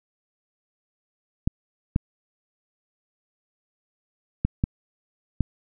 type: clicks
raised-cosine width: 5 ms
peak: -8 dBFS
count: 5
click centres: 1.475 / 1.961 / 4.45 / 4.639 / 5.407 s
effects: none

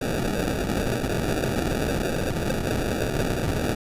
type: noise with sample-and-hold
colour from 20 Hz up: violet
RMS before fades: -25 dBFS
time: 0.01-3.75 s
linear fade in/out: 10 ms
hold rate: 1050 Hz
effects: resampled to 32000 Hz

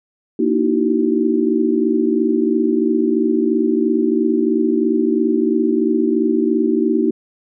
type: tone cluster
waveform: sine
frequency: 234.4 / 302.8 / 325.8 / 380.5 Hz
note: A#3 / D#4 / E4 / F#4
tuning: +10 / -47 / -20 / +48 cents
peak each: -19 dBFS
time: 0.39-7.11 s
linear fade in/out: 5 ms
effects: none

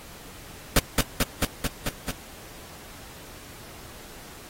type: noise with echo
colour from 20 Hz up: pink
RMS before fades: -17 dBFS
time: 0.76-0.79 s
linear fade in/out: 2 ms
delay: 220 ms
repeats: 6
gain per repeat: -2 dB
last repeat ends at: 2.11 s
effects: pink hiss -45 dBFS RMS until 4.49 s + AAC 48 kbps

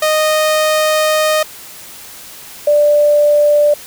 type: tone pair in turn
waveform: sawtooth / sine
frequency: 619 / 589.3 Hz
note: D#5 / D5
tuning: -9 / +6 cents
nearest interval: minor second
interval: 85 cents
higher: first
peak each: -7 dBFS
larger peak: neither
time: 0.02-1.43 / 2.67-3.74 s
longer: first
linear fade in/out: 5 ms
effects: white hiss -34 dBFS RMS until 3.86 s

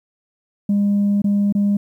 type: tone with dropouts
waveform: sine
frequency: 202.7 Hz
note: G#3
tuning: 42 cents flat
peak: -12 dBFS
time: 0.69-1.77 s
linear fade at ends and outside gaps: 5 ms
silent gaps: 1.219-1.242 / 1.525-1.55 s
effects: tanh soft clip ceiling -12 dBFS + 9-bit

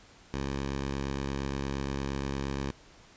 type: tone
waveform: 10% pulse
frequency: 68.6 Hz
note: C#2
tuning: 17 cents flat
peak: -23 dBFS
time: 0.34-2.71 s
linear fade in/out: 0 ms
effects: pink hiss -56 dBFS RMS until 3.16 s + resampled to 16000 Hz

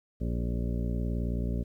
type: harmonic tone with a mistuned harmonic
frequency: 58.9 Hz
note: A#1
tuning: 19 cents sharp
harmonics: 1 / 2 / 3 / 4 / 5 / 6 / 7 / 9 / 10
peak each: -30 / -35 / -36 / -37 / -44 / -46 / -44 / -49 / -48 dBFS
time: 0.2-1.64 s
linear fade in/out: 20 ms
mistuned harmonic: 7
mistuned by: +30 cents
effects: 11-bit

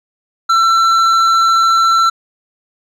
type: tone with hard clipping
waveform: sine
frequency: 1343 Hz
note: E6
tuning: 32 cents sharp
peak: -10 dBFS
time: 0.49-2.1 s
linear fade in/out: 10 ms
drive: 8 dB
effects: resampled to 32000 Hz

